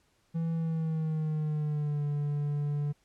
triangle tone with pitch glide, 164.81 to 145.98 Hz, E3 to D3, 0 to -10 cents, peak -26 dBFS, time 0.34-2.93 s, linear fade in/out 20 ms, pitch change -210 cents, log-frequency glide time 0.53-2.04 s, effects pink hiss -70 dBFS RMS until 3.04 s + low-pass 10000 Hz 12 dB/octave

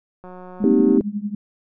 click train, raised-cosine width 1 ms, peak -26 dBFS, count 135, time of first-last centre 0.24-0.976 s, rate 182 Hz
sine tone with tremolo, 206.4 Hz, G#3, 10 cents flat, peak -19 dBFS, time 0.6-1.35 s, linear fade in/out 5 ms, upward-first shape triangle, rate 11 Hz, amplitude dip 95%
sine chord, C minor seventh, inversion third, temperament equal with one note detuned, 233.1 / 262.7 / 311.1 / 392 Hz, Bb3 / C4 / Eb4 / G4, 0 / +7 / 0 / 0 cents, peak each -18 dBFS, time 0.64-1.01 s, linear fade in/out 2 ms
effects none

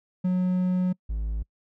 triangle tone pair in turn, 182.6 / 53.85 Hz, F#3 / A1, -23 / -37 cents, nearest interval octave + major sixth, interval 2114 cents, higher first, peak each -19 / -24 dBFS, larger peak first, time 0.24-0.93 / 1.09-1.43 s, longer first, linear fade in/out 10 ms, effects noise-tail reverb RT60 0.1 s tail -26 dB re dry

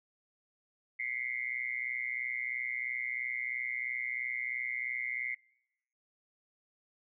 sine tone with amplitude modulation, 2100 Hz, C7, 6 cents sharp, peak -29 dBFS, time 0.99-5.35 s, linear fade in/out 10 ms, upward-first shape sine, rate 123 Hz, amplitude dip 100%, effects noise-tail reverb RT60 0.9 s tail -26 dB re dry

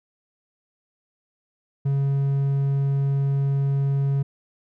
triangle tone, 138.59 Hz, C#3, in tune, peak -17 dBFS, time 1.85-4.23 s, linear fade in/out 10 ms, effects none

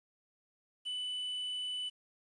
triangle tone with quantisation, 2989 Hz, F#7, 17 cents sharp, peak -34 dBFS, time 0.85-1.9 s, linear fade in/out 20 ms, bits 10, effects resampled to 24000 Hz

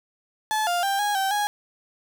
35% pulse tone with pitch steps, 863 / 701 / 790 / 825 / 775 / 828 Hz, A5 / F5 / G5 / G#5 / G5 / G#5, -34 / +6 / +13 / -12 / -20 / -5 cents, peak -20 dBFS, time 0.51-1.47 s, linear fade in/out 0 ms, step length 160 ms, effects none

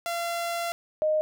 sawtooth / sine tone pair in turn, 684 / 617.8 Hz, F5 / D#5, -36 / -12 cents, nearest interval major second, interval 176 cents, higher first, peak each -24 / -21 dBFS, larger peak second, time 0.06-0.72 / 1.02-1.21 s, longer first, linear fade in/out 0 ms, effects none

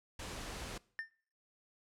pink noise, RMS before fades -44 dBFS, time 0.19-0.78 s, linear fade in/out 5 ms
triangle tone with exponential decay, 1800 Hz, A6, 39 cents sharp, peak -32 dBFS, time 0.99-1.11 s, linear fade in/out 0 ms, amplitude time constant 25 ms
effects noise-tail reverb RT60 0.5 s tail -22 dB re dry + low-pass 9000 Hz 12 dB/octave

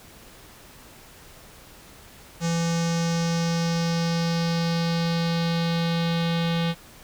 square tone with low-pass filter sweep, 167.7 Hz, E3, 30 cents sharp, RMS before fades -24 dBFS, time 2.4-6.75 s, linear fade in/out 50 ms, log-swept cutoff 6600 to 3600 Hz, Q 3.1, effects pink hiss -48 dBFS RMS until 7.03 s

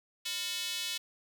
square tone with high-pass filter, 200 Hz, G3, 35 cents sharp, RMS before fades -36 dBFS, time 0.25-0.98 s, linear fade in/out 10 ms, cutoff 3300 Hz, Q 2.1, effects none

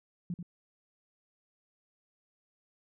sine tone with echo, 174.61 Hz, F3, in tune, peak -32 dBFS, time 0.3-0.34 s, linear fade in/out 2 ms, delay 88 ms, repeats 1, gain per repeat -6 dB, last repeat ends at 0.428 s, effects none

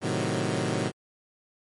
15% pulse chord, A diminished seventh, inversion none, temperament equal, 110 / 130.81 / 155.56 / 185 Hz, A2 / C3 / Eb3 / Gb3, 0 / 0 / 0 / 0 cents, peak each -25 dBFS, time 0.01-0.92 s, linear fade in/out 50 ms, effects MP3 48 kbps

